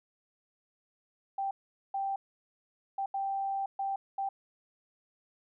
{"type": "tone bursts at uneven times", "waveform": "sine", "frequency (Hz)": 784, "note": "G5", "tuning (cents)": 0, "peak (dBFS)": -30, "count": 6, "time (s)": [[1.38, 1.51], [1.94, 2.16], [2.98, 3.06], [3.14, 3.66], [3.79, 3.96], [4.18, 4.29]], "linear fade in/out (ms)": 5, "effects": []}